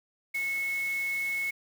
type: tone in noise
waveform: sine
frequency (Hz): 2193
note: C#7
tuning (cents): -19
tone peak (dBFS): -28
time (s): 0.34-1.51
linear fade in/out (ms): 10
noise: white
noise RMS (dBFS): -45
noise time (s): 0.34-1.51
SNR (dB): +14
effects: none